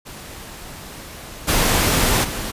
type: noise with level steps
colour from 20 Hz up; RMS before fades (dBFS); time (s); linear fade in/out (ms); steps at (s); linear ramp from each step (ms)
pink; -36 / -17 / -27; 0.05-2.52; 20; 1.47 / 2.23; 20
effects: resampled to 32000 Hz